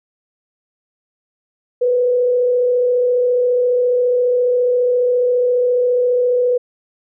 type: tone with frequency modulation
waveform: sine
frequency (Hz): 493.9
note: B4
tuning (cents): 0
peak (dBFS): -12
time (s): 1.81-6.58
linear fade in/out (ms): 10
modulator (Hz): 34.6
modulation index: 0.3
effects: none